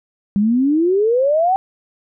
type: exponential sweep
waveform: sine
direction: up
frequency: 196 to 784 Hz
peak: -12 dBFS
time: 0.36-1.56 s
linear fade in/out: 0 ms
effects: none